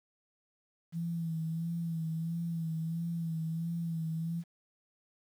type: tone with vibrato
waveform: sine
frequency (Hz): 164.9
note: E3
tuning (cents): +1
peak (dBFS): -32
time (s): 0.92-4.44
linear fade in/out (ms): 50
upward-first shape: sine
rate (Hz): 1.5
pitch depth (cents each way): 45
effects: 10-bit